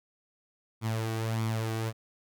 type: tone with flanger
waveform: sawtooth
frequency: 111.8 Hz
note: A2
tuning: 28 cents sharp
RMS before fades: -31 dBFS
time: 0.81-1.93 s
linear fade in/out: 50 ms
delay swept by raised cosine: 0.87 to 2.67 ms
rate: 1.6 Hz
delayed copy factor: +0.55
effects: none